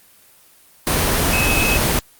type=tone in noise; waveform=sine; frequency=2570 Hz; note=E7; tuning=45 cents flat; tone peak=-18 dBFS; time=1.33-1.77 s; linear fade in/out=0 ms; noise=pink; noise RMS=-17 dBFS; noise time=0.87-1.99 s; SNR=-4 dB; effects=white hiss -50 dBFS RMS until 2.19 s + Opus 24 kbps